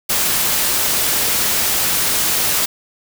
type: noise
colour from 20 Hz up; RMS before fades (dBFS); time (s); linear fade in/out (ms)
white; -17; 0.09-2.66; 10
effects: none